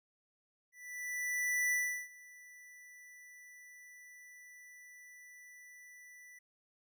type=tone with ADSR envelope; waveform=square; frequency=1975.5 Hz; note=B6; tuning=in tune; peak=-30 dBFS; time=0.72-6.39 s; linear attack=1000 ms; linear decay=360 ms; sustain=-24 dB; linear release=7 ms; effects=none